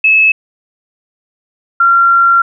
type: tone pair in turn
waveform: sine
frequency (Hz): 2595 / 1374.7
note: E7 / F6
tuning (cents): -28 / -28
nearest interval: major seventh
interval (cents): 1100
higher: first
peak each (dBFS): -5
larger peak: neither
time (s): 0.04-0.32 / 1.8-2.42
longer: second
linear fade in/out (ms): 5
effects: none